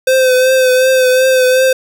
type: tone with vibrato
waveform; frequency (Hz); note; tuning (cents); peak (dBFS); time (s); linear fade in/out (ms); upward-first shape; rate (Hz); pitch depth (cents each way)
square; 515; C5; -28; -8; 0.07-1.73; 5; triangle; 2.7; 36
effects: none